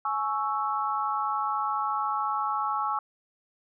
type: chord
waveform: sine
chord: C# minor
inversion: second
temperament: equal with one note detuned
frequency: 842.7 / 1108.7 / 1318.5 Hz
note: G#5 / C#6 / E6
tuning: +25 / 0 / 0 cents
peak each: -30 dBFS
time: 0.05-2.99 s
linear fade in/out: 2 ms
effects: none